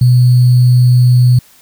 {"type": "tone with sample-and-hold", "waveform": "sine", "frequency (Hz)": 124.3, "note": "B2", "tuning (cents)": 12, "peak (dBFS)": -4, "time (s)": [0.01, 1.39], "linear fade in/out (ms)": 5, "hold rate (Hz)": 4410, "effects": ["white hiss -45 dBFS RMS until 1.61 s"]}